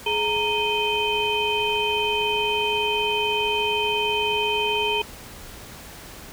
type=tone cluster; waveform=sine; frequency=422.9 / 924 / 2502 / 3097 Hz; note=G#4 / A#5 / D#7 / G7; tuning=+31 / -16 / +9 / -22 cents; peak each=-26 dBFS; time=0.06-5.02 s; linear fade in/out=5 ms; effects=pink hiss -41 dBFS RMS until 6.32 s